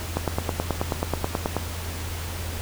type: click train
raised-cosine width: 1 ms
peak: -9 dBFS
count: 14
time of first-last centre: 0.17-1.566 s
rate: 9.31 Hz
effects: added 84 Hz sine -31 dBFS peak until 2.61 s + pink hiss -35 dBFS RMS until 2.61 s